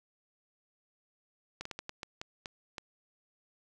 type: slowing click train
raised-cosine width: 0.2 ms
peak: -22 dBFS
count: 9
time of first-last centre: 1.61-2.782 s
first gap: 44 ms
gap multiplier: 1.33
effects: none